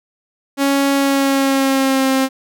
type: tone with pitch glide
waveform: sawtooth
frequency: 277.4 to 265.5 Hz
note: C#4 to C4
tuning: +1 to +25 cents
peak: -9 dBFS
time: 0.57-2.29 s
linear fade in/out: 50 ms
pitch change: -76 cents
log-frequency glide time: 0.95-2.1 s
effects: none